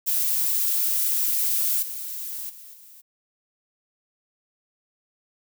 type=noise with level steps; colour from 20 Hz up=violet; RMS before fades=-23 / -33 / -44 / -48 dBFS; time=0.06-3.02 s; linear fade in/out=20 ms; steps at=1.82 / 2.49 / 2.73 s; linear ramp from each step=10 ms; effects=none